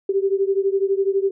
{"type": "beating tone pair", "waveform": "sine", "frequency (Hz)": [387, 399], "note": ["G4", "G4"], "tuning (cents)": [-22, 31], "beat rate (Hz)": 12, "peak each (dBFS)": [-19, -21], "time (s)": [0.09, 1.31], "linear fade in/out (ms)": 5, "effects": []}